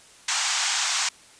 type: band-pass noise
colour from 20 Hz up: white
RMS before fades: -25 dBFS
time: 0.28-1.09 s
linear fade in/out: 5 ms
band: 750 to 7900 Hz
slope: 48 dB/octave
effects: white hiss -51 dBFS RMS until 1.39 s + resampled to 22050 Hz